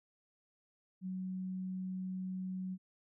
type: tone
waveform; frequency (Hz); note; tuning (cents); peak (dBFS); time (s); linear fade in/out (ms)
sine; 186.2; F#3; +11; -37; 1.01-2.78; 50
effects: none